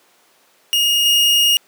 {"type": "tone with level steps", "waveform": "40% pulse", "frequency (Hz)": 2855, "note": "F7", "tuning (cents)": 37, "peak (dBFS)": [-12, -10], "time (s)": [0.73, 1.57], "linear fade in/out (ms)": 0, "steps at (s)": 1.05, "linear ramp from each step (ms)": 10, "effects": ["pink hiss -54 dBFS RMS until 1.67 s", "high-pass 400 Hz 12 dB/octave"]}